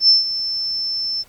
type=tone with ADSR envelope; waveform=sine; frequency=5310 Hz; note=E8; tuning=12 cents sharp; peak=-7 dBFS; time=0-1.24 s; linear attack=87 ms; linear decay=150 ms; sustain=-13 dB; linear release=33 ms; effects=pink hiss -51 dBFS RMS until 1.28 s